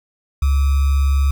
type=tone with sample-and-hold; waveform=sine; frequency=69.3 Hz; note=C#2; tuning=in tune; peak=-12 dBFS; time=0.42-1.31 s; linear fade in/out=5 ms; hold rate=1225 Hz; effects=none